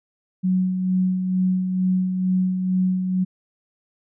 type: tone with tremolo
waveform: sine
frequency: 185 Hz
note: F#3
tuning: in tune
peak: -16 dBFS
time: 0.43-3.25 s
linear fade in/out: 20 ms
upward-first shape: sine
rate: 2.2 Hz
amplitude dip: 45%
effects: none

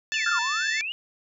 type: harmonic tone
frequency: 880 Hz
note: A5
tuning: in tune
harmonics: 2 / 3 / 4 / 5 / 6 / 7 / 8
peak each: -28 / -32 / -34 / -36 / -38 / -39 / -40 dBFS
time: 0.12-0.81 s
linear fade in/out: 0 ms
type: exponential two-way sweep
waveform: sine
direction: down then up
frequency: 2960 to 908 to 2960 Hz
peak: -28 dBFS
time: 0.14-0.92 s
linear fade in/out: 0 ms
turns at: 0.4 s
type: tone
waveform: sine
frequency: 1400 Hz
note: F6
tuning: 4 cents sharp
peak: -23 dBFS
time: 0.26-0.39 s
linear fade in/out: 5 ms
effects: none

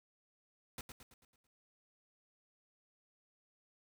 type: noise with echo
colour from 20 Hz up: pink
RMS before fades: -45 dBFS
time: 0.78-0.81 s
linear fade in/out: 2 ms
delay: 110 ms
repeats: 6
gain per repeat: -6 dB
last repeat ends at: 1.47 s
effects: none

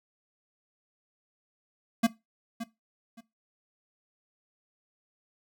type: tone with echo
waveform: square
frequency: 229.2 Hz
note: A#3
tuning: 29 cents flat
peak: -20 dBFS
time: 2.03-2.07 s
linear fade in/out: 10 ms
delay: 570 ms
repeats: 2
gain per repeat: -13 dB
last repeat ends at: 3.21 s
effects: noise-tail reverb RT60 0.2 s tail -17 dB re dry

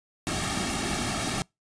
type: noise with comb filter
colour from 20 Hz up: pink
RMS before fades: -29 dBFS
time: 0.27-1.42 s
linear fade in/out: 0 ms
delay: 2 ms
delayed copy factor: -0.7
effects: noise-tail reverb RT60 0.2 s tail -26 dB re dry + resampled to 22050 Hz

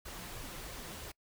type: noise with flanger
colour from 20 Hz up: pink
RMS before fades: -45 dBFS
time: 0.05-1.12 s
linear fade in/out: 10 ms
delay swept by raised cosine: 1.7 to 6 ms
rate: 3 Hz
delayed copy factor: +0.55
effects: noise-tail reverb RT60 0.1 s tail -25 dB re dry

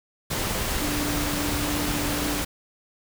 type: tone in noise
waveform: sine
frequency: 293.7 Hz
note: D4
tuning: in tune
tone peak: -29 dBFS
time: 0.81-2.42 s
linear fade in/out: 10 ms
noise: pink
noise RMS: -27 dBFS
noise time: 0.3-2.45 s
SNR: -5 dB
effects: none

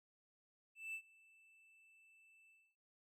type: tone with ADSR envelope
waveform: triangle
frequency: 2646 Hz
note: E7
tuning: 6 cents sharp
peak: -40 dBFS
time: 0.75-2.76 s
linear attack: 190 ms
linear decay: 75 ms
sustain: -24 dB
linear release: 260 ms
effects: none

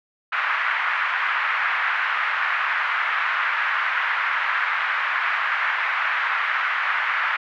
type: band-pass noise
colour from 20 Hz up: pink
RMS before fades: -23 dBFS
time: 0.32-7.37 s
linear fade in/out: 10 ms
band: 1200 to 2100 Hz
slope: 24 dB/octave
effects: none

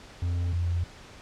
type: tone pair in turn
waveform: triangle / sine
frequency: 87.31 / 86.51 Hz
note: F2 / F2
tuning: 0 / -16 cents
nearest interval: unison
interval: 16 cents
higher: first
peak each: -23 / -24 dBFS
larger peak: first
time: 0.22-0.53 / 0.53-0.84 s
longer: neither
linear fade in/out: 5 ms
effects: pink hiss -48 dBFS RMS until 1.21 s + low-pass 6000 Hz 12 dB/octave

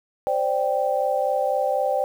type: chord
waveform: sine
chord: C suspended second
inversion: none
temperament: equal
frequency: 523.3 / 587.3 / 784 Hz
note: C5 / D5 / G5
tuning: 0 / 0 / 0 cents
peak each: -24 dBFS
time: 0.27-2.04 s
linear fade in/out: 0 ms
effects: 8-bit

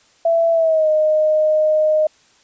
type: tone with pitch glide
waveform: sine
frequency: 666 to 617.8 Hz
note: E5 to D#5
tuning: +18 to -12 cents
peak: -12 dBFS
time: 0.25-2.07 s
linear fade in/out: 5 ms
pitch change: -130 cents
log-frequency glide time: 0.52-0.89 s
effects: white hiss -54 dBFS RMS until 2.43 s + resampled to 16000 Hz

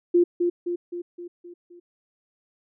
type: tone with echo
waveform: sine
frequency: 349.2 Hz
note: F4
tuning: in tune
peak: -14 dBFS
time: 0.14-0.24 s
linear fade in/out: 10 ms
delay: 260 ms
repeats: 6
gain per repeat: -5 dB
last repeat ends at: 1.8 s
effects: none

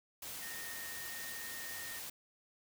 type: tone in noise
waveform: sine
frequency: 1845 Hz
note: A#6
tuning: 18 cents flat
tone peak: -47 dBFS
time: 0.42-1.99 s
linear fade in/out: 5 ms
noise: white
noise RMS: -45 dBFS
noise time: 0.22-2.1 s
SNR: -5 dB
effects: none

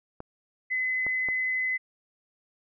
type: clicks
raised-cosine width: 1 ms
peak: -24 dBFS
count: 3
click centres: 0.204 / 1.066 / 1.287 s
type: tone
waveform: sine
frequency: 2028 Hz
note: B6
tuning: 45 cents sharp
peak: -25 dBFS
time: 0.7-1.78 s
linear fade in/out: 20 ms
effects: none

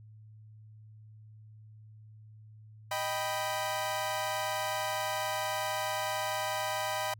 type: chord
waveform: sawtooth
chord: Eb augmented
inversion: none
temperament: equal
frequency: 622.3 / 784 / 987.8 Hz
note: Eb5 / G5 / B5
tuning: 0 / 0 / 0 cents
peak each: -32 dBFS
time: 2.91-7.14 s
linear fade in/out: 5 ms
effects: added 108 Hz sine -50 dBFS peak until 7.19 s

